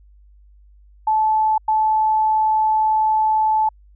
sine tone bursts at uneven times, 869 Hz, A5, 22 cents flat, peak -14 dBFS, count 2, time 1.07-1.58 / 1.68-3.69 s, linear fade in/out 5 ms, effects added 50 Hz sine -46 dBFS peak until 3.95 s

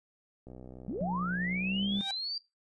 click train, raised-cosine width 2 ms, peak -34 dBFS, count 97, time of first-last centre 0.47-1.987 s, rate 63.3 Hz
sine linear sweep, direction up, 167.8 to 4743 Hz, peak -33 dBFS, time 0.88-2.38 s, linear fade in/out 2 ms
sine tone with pitch glide, 179.8 to 199.5 Hz, F#3 to G3, -49 to +31 cents, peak -30 dBFS, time 1.01-2.01 s, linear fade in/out 0 ms, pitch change +180 cents, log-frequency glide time 1.49-1.86 s
sawtooth tone with exponential growth, 784 Hz, G5, in tune, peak -30 dBFS, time 1.89-2.11 s, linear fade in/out 2 ms, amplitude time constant 46 ms
effects noise-tail reverb RT60 0.2 s tail -18 dB re dry + resampled to 22050 Hz

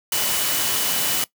sine tone in noise, 2967 Hz, F#7, 4 cents sharp, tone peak -31 dBFS, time 0.12-1.24 s, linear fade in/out 2 ms, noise white, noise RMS -22 dBFS, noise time 0.12-1.24 s, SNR -12 dB, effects noise-tail reverb RT60 0.1 s tail -19 dB re dry + high-pass 100 Hz 12 dB/octave

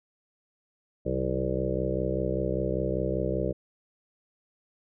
harmonic tone with a mistuned harmonic, 65.1 Hz, C2, 8 cents flat, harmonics 1 / 2 / 3 / 5 / 6 / 7 / 8 / 9, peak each -34 / -34 / -34 / -34 / -34 / -34 / -34 / -34 dBFS, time 1.05-3.53 s, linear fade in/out 20 ms, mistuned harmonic 3, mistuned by -37 cents, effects none

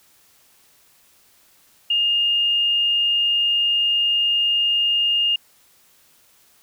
sine tone, 2830 Hz, F7, 22 cents sharp, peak -16 dBFS, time 1.9-5.36 s, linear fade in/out 5 ms, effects white hiss -56 dBFS RMS until 6.62 s

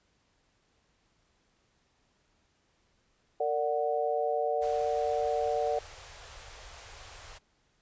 sine chord, Bb augmented, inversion none, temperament equal with one note detuned, 457.4 / 587.3 / 740 Hz, Bb4 / D5 / F#5, -33 / 0 / 0 cents, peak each -31 dBFS, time 3.4-5.79 s, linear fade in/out 5 ms
pink band-stop noise, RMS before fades -48 dBFS, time 4.61-7.39 s, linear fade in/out 20 ms, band 100 to 490 Hz, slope 24 dB/octave
effects pink hiss -71 dBFS RMS until 7.81 s + resampled to 16000 Hz

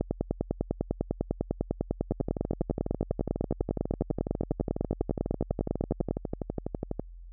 two click trains, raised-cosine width 2 ms, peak -17 / -13 dBFS, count 60 / 62, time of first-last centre 2.12-6.996 / 0.01-6.11 s, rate 12.1 / 10 Hz, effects added 43 Hz sine -43 dBFS peak until 7.32 s

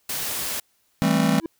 white noise, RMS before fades -28 dBFS, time 0.09-0.6 s, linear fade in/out 5 ms
square chord, A minor seventh, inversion second, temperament just, 165 / 198 / 220 / 264 Hz, E3 / G3 / A3 / C4, +2 / +18 / 0 / +16 cents, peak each -24 dBFS, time 1.02-1.4 s, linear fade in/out 0 ms
triangle tone with exponential growth, 329.6 Hz, E4, in tune, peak -20 dBFS, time 1.38-1.46 s, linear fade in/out 2 ms, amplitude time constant 16 ms
effects white hiss -66 dBFS RMS until 1.59 s

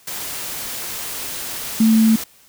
sine tone in noise, 222.1 Hz, A3, 16 cents sharp, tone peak -10 dBFS, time 1.8-2.16 s, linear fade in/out 5 ms, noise white, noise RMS -28 dBFS, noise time 0.07-2.24 s, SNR +15 dB, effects white hiss -51 dBFS RMS until 2.48 s

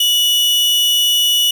40% pulse tone pair together, 2937 / 3496 Hz, F#7 / A7, -13 / -12 cents, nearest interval minor third, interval 301 cents, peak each -11 / -23 dBFS, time 0-1.51 s, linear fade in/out 5 ms, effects none

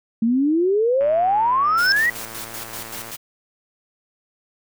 sine exponential sweep, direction up, 220 to 1975.5 Hz, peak -15 dBFS, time 0.22-2.1 s, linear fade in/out 5 ms
click train, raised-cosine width 0.5 ms, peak -22 dBFS, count 238, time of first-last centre 1.01-3.107 s, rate 113 Hz
sine tone with exponential growth, 5274 Hz, E8, in tune, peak -14 dBFS, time 1.64-1.92 s, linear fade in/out 0 ms, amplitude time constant 59 ms
white noise with tremolo, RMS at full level -32 dBFS, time 1.77-3.17 s, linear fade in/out 20 ms, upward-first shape square, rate 5.2 Hz, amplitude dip 55%
effects none

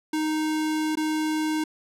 square tone with dropouts, 310.5 Hz, D#4, 3 cents flat, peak -24 dBFS, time 0.13-1.64 s, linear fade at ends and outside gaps 5 ms, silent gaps 0.955-0.971 s, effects low-pass 12000 Hz 12 dB/octave

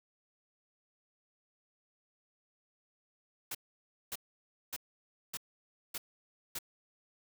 white noise bursts, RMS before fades -39 dBFS, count 6, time 3.51-6.588 s, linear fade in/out 5 ms, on 38 ms, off 570 ms, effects none

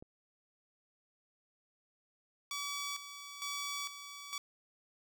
click, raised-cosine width 2 ms, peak -37 dBFS, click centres 0.025 s
10% pulse tone with tremolo, 1143 Hz, D6, 47 cents flat, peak -29 dBFS, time 2.51-4.38 s, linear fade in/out 2 ms, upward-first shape square, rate 1.1 Hz, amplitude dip 65%
effects none

